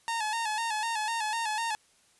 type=tone with vibrato; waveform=sawtooth; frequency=887 Hz; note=A5; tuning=14 cents sharp; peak=-25 dBFS; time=0.08-1.75 s; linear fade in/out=0 ms; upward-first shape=square; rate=4 Hz; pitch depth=64 cents each way; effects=white hiss -64 dBFS RMS until 2.19 s + resampled to 24000 Hz